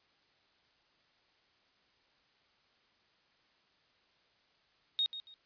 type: tone with echo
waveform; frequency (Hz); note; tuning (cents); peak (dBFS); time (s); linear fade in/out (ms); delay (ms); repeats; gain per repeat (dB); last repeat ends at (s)
sine; 3729; A#7; 0; -28; 4.99-5.06; 0; 140; 2; -12; 5.34
effects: white hiss -70 dBFS RMS until 5.45 s + resampled to 11025 Hz